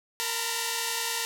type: tone cluster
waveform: 5% pulse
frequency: 463.4 / 896 / 937 / 998 Hz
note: A#4 / A5 / A#5 / B5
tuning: -10 / +31 / +9 / +18 cents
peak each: -22 / -21 / -23 / -22 dBFS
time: 0.2-1.25 s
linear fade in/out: 0 ms
effects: none